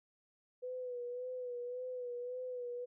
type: tone with vibrato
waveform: sine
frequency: 495.6 Hz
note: B4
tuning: 6 cents sharp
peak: -39 dBFS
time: 0.62-2.86 s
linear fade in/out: 20 ms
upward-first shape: sine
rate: 1.8 Hz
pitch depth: 42 cents each way
effects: none